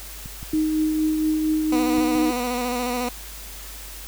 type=clicks; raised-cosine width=5 ms; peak=-24 dBFS; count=5; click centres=0.259 / 0.429 / 0.538 / 1.983 / 2.156 s
type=tone with tremolo; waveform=sine; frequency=311.1 Hz; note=D#4; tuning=in tune; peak=-17 dBFS; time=0.53-2.31 s; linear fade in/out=5 ms; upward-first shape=triangle; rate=4.3 Hz; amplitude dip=35%
type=tone with vibrato; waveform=15% pulse; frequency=246.4 Hz; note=B3; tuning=4 cents flat; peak=-17 dBFS; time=1.72-3.09 s; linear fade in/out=5 ms; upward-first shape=square; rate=14 Hz; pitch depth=28 cents each way
effects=added 50 Hz sine -39 dBFS peak until 4.07 s + white hiss -39 dBFS RMS until 4.07 s